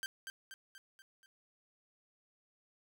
sawtooth tone with echo, 1568 Hz, G6, in tune, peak -34 dBFS, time 0.03-0.06 s, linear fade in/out 0 ms, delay 240 ms, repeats 5, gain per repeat -5 dB, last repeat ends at 1.26 s, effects none

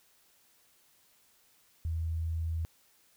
sine tone, 81.6 Hz, E2, 17 cents flat, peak -30 dBFS, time 1.85-2.65 s, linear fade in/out 0 ms, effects white hiss -66 dBFS RMS until 3.16 s

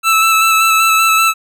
25% pulse tone with vibrato, 1317 Hz, E6, 2 cents flat, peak -5 dBFS, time 0.03-1.34 s, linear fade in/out 50 ms, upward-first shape square, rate 5.2 Hz, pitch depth 13 cents each way, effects none

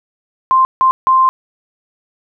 sine tone bursts at uneven times, 1046.5 Hz, C6, in tune, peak -7 dBFS, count 3, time 0.51-0.65 / 0.81-0.91 / 1.07-1.29 s, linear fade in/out 0 ms, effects none

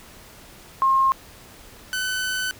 sine / sawtooth tone pair in turn, 1069 / 1508.8 Hz, C6 / F#6, +37 / +33 cents, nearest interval tritone, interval 596 cents, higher second, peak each -15 / -20 dBFS, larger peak first, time 0.82-1.12 / 1.93-2.51 s, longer second, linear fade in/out 0 ms, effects pink hiss -46 dBFS RMS until 2.59 s

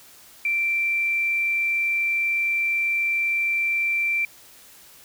sine tone, 2349 Hz, D7, in tune, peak -20 dBFS, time 0.45-4.25 s, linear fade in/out 2 ms, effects white hiss -49 dBFS RMS until 5.04 s

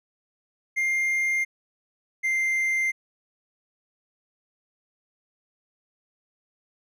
triangle tone pair in turn, 2110 / 2092 Hz, C7 / C7, +14 / -1 cents, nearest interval unison, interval 15 cents, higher first, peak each -20 / -20 dBFS, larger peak neither, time 0.76-1.45 / 2.23-2.92 s, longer neither, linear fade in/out 20 ms, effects none

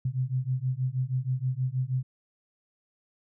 sine beating tone pair, 125.8 / 132.1 Hz, B2 / C3, +32 / +17 cents, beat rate 6.3 Hz, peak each -29 dBFS, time 0.05-2.03 s, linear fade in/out 5 ms, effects none

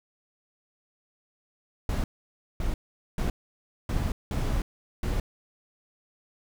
brown noise bursts at uneven times, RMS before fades -27 dBFS, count 6, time 1.89-2.04 / 2.6-2.74 / 3.18-3.3 / 3.89-4.12 / 4.31-4.62 / 5.03-5.2 s, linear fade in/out 2 ms, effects none

